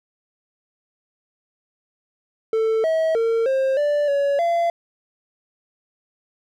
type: tone with pitch steps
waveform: triangle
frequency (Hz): 444.2 / 643 / 456 / 532 / 586 / 564 / 682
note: A4 / E5 / A#4 / C5 / D5 / C#5 / F5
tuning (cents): +16 / -43 / -38 / +29 / -4 / +30 / -41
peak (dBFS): -15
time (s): 2.53-4.7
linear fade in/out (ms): 2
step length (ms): 310
effects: none